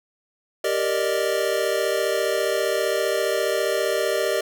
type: chord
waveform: square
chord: Eb major seventh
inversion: first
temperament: equal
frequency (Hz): 392 / 466.2 / 587.3 / 622.3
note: G4 / Bb4 / D5 / Eb5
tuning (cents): 0 / 0 / 0 / 0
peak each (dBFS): -27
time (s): 0.64-4.41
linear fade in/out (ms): 5
effects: none